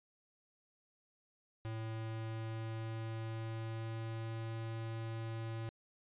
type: tone with pitch glide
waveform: square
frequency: 111.6 to 113.09 Hz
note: A2 to A2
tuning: +25 to +48 cents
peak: -40 dBFS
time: 1.65-5.69 s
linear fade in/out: 0 ms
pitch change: +23 cents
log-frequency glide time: 1.8-4.56 s
effects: resampled to 8000 Hz